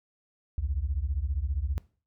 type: beating tone pair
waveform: sine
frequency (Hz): 62.7 / 77.7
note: B1 / D#2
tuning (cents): +27 / -2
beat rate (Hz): 15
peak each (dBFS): -29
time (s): 0.58-1.78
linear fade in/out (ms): 0
effects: noise-tail reverb RT60 0.4 s tail -21 dB re dry + tanh soft clip ceiling -20 dBFS